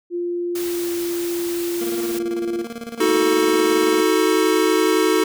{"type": "tone with pitch glide", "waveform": "sine", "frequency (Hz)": [349.2, 345.2], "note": ["F4", "F4"], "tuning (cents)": [0, -20], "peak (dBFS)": -21, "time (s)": [0.1, 2.66], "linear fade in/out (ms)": 50, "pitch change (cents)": -20, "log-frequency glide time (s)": [0.56, 0.93]}
{"type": "noise", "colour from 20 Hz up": "white", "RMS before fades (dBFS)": -32, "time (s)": [0.55, 2.19], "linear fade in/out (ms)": 5}
{"type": "tone with tremolo", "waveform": "25% pulse", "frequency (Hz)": 232.4, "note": "A#3", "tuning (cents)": -5, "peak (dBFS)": -24, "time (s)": [1.81, 4.03], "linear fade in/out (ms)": 5, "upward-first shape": "square", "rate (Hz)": 18, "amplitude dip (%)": 70}
{"type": "chord", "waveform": "square", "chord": "D# diminished", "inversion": "none", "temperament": "equal with one note detuned", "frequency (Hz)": [318.2, 370, 440], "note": ["D#4", "F#4", "A4"], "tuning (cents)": [39, 0, 0], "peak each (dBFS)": -20, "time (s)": [3, 5.24], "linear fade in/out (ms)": 5}
{"effects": []}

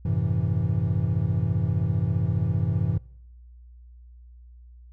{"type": "chord", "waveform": "triangle", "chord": "F# half-diminished seventh", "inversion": "none", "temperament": "equal with one note detuned", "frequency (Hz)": [92.5, 107.61, 130.81, 164.81], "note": ["F#2", "A2", "C3", "E3"], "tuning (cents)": [0, -38, 0, 0], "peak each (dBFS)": [-25, -24, -26, -26], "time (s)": [0.05, 2.98], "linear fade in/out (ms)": 5, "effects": ["noise-tail reverb RT60 0.8 s tail -24 dB re dry", "added 60 Hz sine -45 dBFS peak until 4.92 s"]}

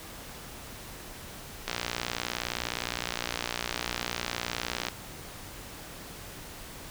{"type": "click train", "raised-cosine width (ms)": 0.2, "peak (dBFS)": -12, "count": 192, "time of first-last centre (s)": [1.68, 4.885], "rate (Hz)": 59.6, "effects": ["pink hiss -44 dBFS RMS until 6.9 s"]}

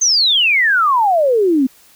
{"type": "exponential sweep", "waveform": "sine", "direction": "down", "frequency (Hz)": [6440, 250], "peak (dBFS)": -10, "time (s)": [0.01, 1.67], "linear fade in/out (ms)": 10, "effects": ["white hiss -48 dBFS RMS until 1.95 s"]}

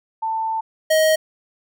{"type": "tone pair in turn", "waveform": ["sine", "square"], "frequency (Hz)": [890, 629.3], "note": ["A5", "D#5"], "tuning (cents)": [20, 19], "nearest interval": "tritone", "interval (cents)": 601, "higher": "first", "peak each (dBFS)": [-20, -14], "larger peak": "second", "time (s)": [[0.22, 0.61], [0.9, 1.16]], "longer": "first", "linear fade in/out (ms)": 10, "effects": []}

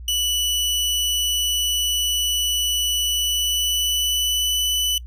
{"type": "tone with pitch glide", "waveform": "sawtooth", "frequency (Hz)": [2960, 2984], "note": ["F#7", "F#7"], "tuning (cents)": [0, 14], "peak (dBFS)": -16, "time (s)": [0.08, 4.98], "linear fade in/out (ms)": 2, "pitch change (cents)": 14, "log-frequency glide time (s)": [2.96, 4.58], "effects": ["noise-tail reverb RT60 0.1 s tail -23 dB re dry", "added 60 Hz sine -33 dBFS peak until 5.06 s"]}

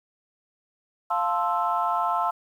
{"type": "chord", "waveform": "sine", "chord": "F major seventh", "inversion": "none", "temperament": "equal", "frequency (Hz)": [698.5, 880, 1046.5, 1318.5], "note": ["F5", "A5", "C6", "E6"], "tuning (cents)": [0, 0, 0, 0], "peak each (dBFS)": -27, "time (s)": [1.1, 2.31], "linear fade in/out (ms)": 10, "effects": ["tanh soft clip ceiling -12 dBFS", "9-bit"]}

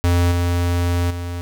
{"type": "tone with level steps", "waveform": "square", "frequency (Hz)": 87.31, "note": "F2", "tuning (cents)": 0, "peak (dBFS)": [-14, -17, -25], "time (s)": [0.04, 1.41], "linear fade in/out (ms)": 0, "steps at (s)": [0.31, 1.1], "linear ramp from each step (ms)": 10, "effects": []}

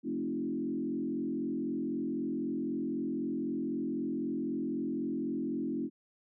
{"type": "tone with frequency modulation", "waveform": "sine", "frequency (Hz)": 277.4, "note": "C#4", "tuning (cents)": 1, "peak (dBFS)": -31, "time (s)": [0.03, 5.9], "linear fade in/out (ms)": 50, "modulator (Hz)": 43.9, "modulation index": 1.5, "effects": []}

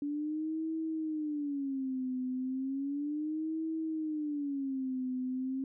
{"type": "tone with vibrato", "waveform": "sine", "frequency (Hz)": 286.1, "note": "D4", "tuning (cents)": -45, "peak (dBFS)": -32, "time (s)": [0.02, 5.64], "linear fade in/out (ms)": 2, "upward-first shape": "sine", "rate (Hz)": 0.34, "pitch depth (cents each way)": 200, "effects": []}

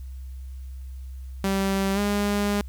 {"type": "tone with pitch glide", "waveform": "sawtooth", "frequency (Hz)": [194.5, 204.2], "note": ["G3", "G#3"], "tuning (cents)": [-13, -29], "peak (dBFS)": -18, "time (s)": [1.44, 2.61], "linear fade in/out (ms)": 0, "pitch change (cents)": 84, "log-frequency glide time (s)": [1.94, 1.99], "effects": ["added 65 Hz sine -34 dBFS peak until 2.68 s", "white hiss -61 dBFS RMS until 2.68 s"]}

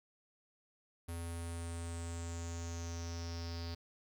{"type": "tone with low-pass filter sweep", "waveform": "square", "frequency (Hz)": 84.4, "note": "E2", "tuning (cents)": 41, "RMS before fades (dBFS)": -42, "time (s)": [1.08, 3.75], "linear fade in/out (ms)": 10, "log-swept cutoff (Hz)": [11000, 4700], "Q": 7.7, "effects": ["10-bit"]}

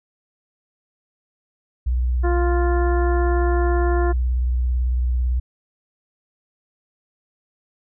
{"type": "tone with vibrato", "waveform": "sine", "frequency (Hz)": 61.74, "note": "B1", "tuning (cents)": 0, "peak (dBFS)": -17, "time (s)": [1.86, 5.4], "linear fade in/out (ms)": 10, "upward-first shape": "sine", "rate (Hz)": 18, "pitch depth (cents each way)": 61}
{"type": "harmonic tone", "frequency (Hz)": 349.2, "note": "F4", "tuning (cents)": 0, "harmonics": [1, 2, 3, 4, 5], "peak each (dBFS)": [-21, -27, -31, -33, -35], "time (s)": [2.23, 4.13], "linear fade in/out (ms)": 20}
{"effects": []}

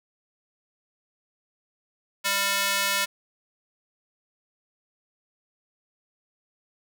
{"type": "tone with high-pass filter", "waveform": "square", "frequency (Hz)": 198.5, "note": "G3", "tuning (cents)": 22, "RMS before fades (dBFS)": -25, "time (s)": [2.24, 3.06], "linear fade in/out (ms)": 20, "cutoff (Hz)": 1600, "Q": 0.72, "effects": []}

